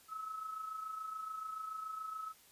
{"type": "tone with amplitude modulation", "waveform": "sine", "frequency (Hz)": 1293, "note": "E6", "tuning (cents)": -34, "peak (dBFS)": -38, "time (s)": [0.08, 2.34], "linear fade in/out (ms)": 50, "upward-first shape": "sine", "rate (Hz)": 27, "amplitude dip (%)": 55, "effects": ["white hiss -63 dBFS RMS until 2.51 s", "resampled to 32000 Hz"]}